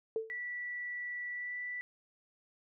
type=tone with exponential decay; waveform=sine; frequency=444.6 Hz; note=A4; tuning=18 cents sharp; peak=-28 dBFS; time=0.16-0.39 s; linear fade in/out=1 ms; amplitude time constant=48 ms
type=tone with pitch glide; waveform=sine; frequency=1957 to 1971.8 Hz; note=B6 to B6; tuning=-16 to -3 cents; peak=-37 dBFS; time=0.3-1.81 s; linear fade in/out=0 ms; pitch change=+13 cents; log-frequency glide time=1.31-1.56 s
effects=none